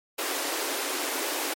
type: high-pass noise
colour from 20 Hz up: pink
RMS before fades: -30 dBFS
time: 0.18-1.54 s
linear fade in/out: 10 ms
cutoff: 270 Hz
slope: 96 dB/octave
effects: MP3 64 kbps